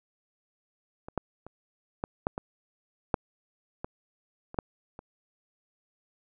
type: clicks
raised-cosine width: 1 ms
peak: -26 / -14 / -29 / -16 / -12 / -19 / -9 / -20 / -28 / -12 / -28 dBFS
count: 11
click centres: 1.085 / 1.177 / 1.466 / 2.039 / 2.269 / 2.379 / 3.142 / 3.845 / 4.544 / 4.588 / 4.991 s
effects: none